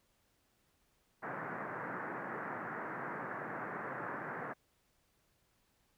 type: band-pass noise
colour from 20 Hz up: white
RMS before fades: -42 dBFS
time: 1.22-4.54 s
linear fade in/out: 20 ms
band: 120 to 1800 Hz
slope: 48 dB/octave
effects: pink hiss -75 dBFS RMS until 5.97 s